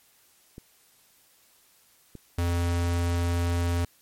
clicks, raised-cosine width 3 ms, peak -28 dBFS, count 2, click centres 0.581 / 2.153 s
square tone, 86.3 Hz, F2, 20 cents flat, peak -24 dBFS, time 2.38-3.85 s, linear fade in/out 5 ms
effects white hiss -61 dBFS RMS until 4.01 s + MP3 64 kbps

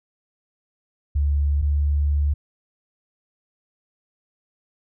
sine tone pair in turn, 72 / 72.63 Hz, D2 / D2, -34 / -19 cents, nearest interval unison, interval 15 cents, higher second, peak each -17 dBFS, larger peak neither, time 1.15-1.62 / 1.62-2.34 s, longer second, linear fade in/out 10 ms, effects none

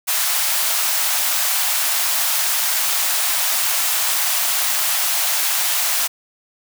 white high-pass noise, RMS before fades -19 dBFS, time 0.07-6.08 s, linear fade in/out 20 ms, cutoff 620 Hz, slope 48 dB/octave, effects none

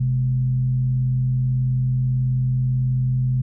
sine tone with frequency modulation, 128.2 Hz, C3, 35 cents flat, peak -17 dBFS, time 0-3.42 s, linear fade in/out 10 ms, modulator 81.6 Hz, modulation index 0.28, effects none

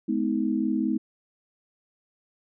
sine tone cluster, 213.4 / 253 / 317.5 Hz, G#3 / B3 / D#4, +47 / +42 / +35 cents, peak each -27 dBFS, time 0.08-0.98 s, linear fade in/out 10 ms, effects none

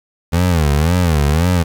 25% pulse tone with vibrato, 80.5 Hz, E2, 41 cents flat, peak -8 dBFS, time 0.32-1.64 s, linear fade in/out 20 ms, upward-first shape sine, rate 1.9 Hz, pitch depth 210 cents each way, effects 7-bit

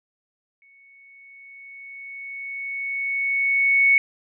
sine tone with exponential growth, 2217 Hz, C#7, in tune, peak -12 dBFS, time 0.62-3.98 s, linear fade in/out 1 ms, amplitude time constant 730 ms, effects none

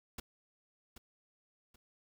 pink noise with echo, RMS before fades -42 dBFS, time 0.18-0.2 s, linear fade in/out 5 ms, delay 780 ms, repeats 2, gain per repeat -10 dB, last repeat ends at 1.76 s, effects none

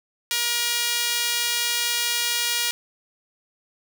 sawtooth tone with high-pass filter, 475.6 Hz, A#4, 35 cents sharp, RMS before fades -24 dBFS, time 0.31-2.71 s, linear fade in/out 0 ms, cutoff 2800 Hz, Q 0.87, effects 8-bit

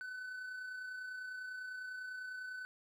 triangle tone with amplitude modulation, 1507 Hz, F#6, 31 cents sharp, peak -39 dBFS, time 0.01-2.65 s, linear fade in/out 0 ms, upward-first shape sine, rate 30 Hz, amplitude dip 35%, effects none

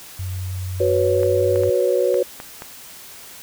sine tone with pitch glide, 92.5 to 96.43 Hz, F#2 to G2, 0 to -28 cents, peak -24 dBFS, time 0.19-1.7 s, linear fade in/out 5 ms, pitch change +72 cents, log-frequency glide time 0.85-1.47 s
sine chord, F# suspended fourth, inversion none, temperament equal, 370 / 493.9 / 554.4 Hz, F#4 / B4 / C#5, 0 / 0 / 0 cents, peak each -20 / -19 / -20 dBFS, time 0.8-2.23 s, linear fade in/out 5 ms
clicks, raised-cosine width 0.5 ms, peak -18 dBFS, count 6, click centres 1.232 / 1.559 / 1.635 / 2.143 / 2.401 / 2.621 s
effects white hiss -40 dBFS RMS until 3.42 s

